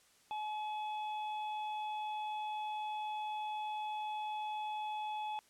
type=harmonic tone; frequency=852 Hz; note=G#5; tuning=44 cents sharp; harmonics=1 / 3 / 4; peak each=-37 / -51 / -52 dBFS; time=0.31-5.39 s; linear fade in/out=0 ms; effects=white hiss -67 dBFS RMS until 5.49 s + low-pass 10000 Hz 12 dB/octave